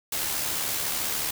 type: noise with amplitude modulation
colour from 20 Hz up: white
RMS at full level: -27 dBFS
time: 0.12-1.31 s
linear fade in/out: 5 ms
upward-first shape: sine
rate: 73.9 Hz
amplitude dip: 35%
effects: none